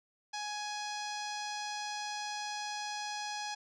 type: tone with low-pass filter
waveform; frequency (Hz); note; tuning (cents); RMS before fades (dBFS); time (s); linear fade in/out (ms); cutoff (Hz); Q
sawtooth; 835; G#5; +9; -39; 0.33-3.55; 10; 5500; 3.1
effects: none